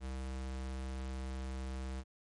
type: tone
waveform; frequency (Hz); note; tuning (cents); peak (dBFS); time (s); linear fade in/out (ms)
square; 65.41; C2; 0; -39; 0-2.04; 50
effects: MP3 48 kbps